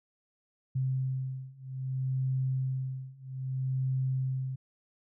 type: beating tone pair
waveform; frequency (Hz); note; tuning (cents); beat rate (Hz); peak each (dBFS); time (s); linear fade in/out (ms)
sine; 130.81 / 131.43; C3 / C3; 0 / +8; 0.62; -33 / -32; 0.75-4.56; 10
effects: none